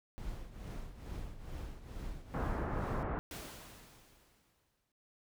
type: noise with tremolo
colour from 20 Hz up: brown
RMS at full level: -41 dBFS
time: 0.18-3.03 s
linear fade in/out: 0 ms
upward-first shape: triangle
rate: 2.3 Hz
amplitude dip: 75%
type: low-pass noise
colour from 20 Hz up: pink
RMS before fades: -37 dBFS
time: 2.34-3.19 s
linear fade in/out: 0 ms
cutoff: 1500 Hz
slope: 24 dB/octave
type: noise with exponential decay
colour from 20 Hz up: pink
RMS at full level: -44 dBFS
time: 3.31-4.92 s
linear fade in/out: 2 ms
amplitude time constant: 350 ms
effects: none

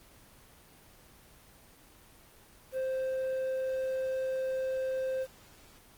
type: tone with quantisation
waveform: triangle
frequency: 523.3 Hz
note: C5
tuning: in tune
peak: -28 dBFS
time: 2.72-5.27 s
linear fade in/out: 50 ms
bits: 9
effects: pink hiss -57 dBFS RMS until 5.97 s + Opus 24 kbps

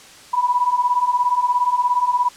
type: beating tone pair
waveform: sine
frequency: 971 / 988 Hz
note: B5 / B5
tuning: -30 / 0 cents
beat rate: 17 Hz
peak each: -20 / -17 dBFS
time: 0.33-2.29 s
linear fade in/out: 10 ms
effects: white hiss -43 dBFS RMS until 2.36 s + low-pass 8000 Hz 12 dB/octave

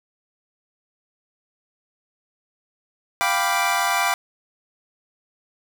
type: chord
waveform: 25% pulse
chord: G dominant seventh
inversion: third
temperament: equal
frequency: 698.5 / 784 / 987.8 / 1174.7 Hz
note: F5 / G5 / B5 / D6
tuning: 0 / 0 / 0 / 0 cents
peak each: -21 dBFS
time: 3.21-4.14 s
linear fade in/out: 0 ms
effects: none

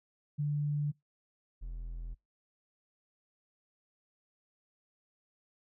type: tone pair in turn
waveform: sine / triangle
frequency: 146.83 / 41.9 Hz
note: D3 / E1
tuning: 0 / +29 cents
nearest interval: octave + minor seventh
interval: 2171 cents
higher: first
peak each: -29 / -36 dBFS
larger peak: first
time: 0.38-0.92 / 1.61-2.15 s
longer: neither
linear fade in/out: 20 ms
effects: noise-tail reverb RT60 0.2 s tail -25 dB re dry

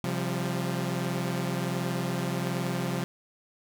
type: chord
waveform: sawtooth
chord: C suspended fourth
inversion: none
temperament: equal with one note detuned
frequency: 133.48 / 174.61 / 196 Hz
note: C3 / F3 / G3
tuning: +35 / 0 / 0 cents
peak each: -28 / -27 / -32 dBFS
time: 0.04-3.04 s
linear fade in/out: 0 ms
effects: none

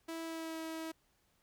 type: tone with pitch glide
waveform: sawtooth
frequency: 327.8 to 322.4 Hz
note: E4 to E4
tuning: -10 to -38 cents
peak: -36 dBFS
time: 0.08-0.92 s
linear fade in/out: 10 ms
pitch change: -28 cents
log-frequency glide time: 0.22-0.58 s
effects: pink hiss -74 dBFS RMS until 1.42 s

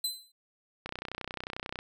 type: tone with exponential decay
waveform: sawtooth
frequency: 4047 Hz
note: B7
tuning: 42 cents sharp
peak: -24 dBFS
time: 0.04-0.32 s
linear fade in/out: 5 ms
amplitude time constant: 59 ms
type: click train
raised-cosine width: 0.3 ms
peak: -20 dBFS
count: 30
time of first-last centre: 0.86-1.789 s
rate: 31.2 Hz
effects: none

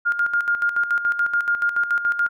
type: tone with tremolo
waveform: sine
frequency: 1412 Hz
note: F6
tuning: 19 cents sharp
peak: -16 dBFS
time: 0.05-2.29 s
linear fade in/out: 20 ms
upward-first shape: square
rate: 7 Hz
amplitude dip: 65%
effects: none

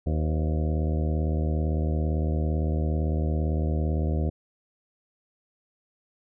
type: harmonic tone with a mistuned harmonic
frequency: 77.78 Hz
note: D#2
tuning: in tune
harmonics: 1 / 2 / 3 / 4 / 5 / 6 / 7 / 8 / 9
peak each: -24 / -30 / -34 / -36 / -38 / -40 / -41 / -42 / -43 dBFS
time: 0.06-4.3 s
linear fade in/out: 10 ms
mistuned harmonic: 6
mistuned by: +99 cents
effects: none

